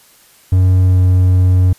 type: tone with pitch glide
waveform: triangle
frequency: 92.5 to 91.75 Hz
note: F#2 to F#2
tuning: 0 to -14 cents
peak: -5 dBFS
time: 0.52-1.73 s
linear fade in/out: 5 ms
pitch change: -14 cents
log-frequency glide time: 0.82-1.01 s
effects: white hiss -47 dBFS RMS until 1.78 s + resampled to 32000 Hz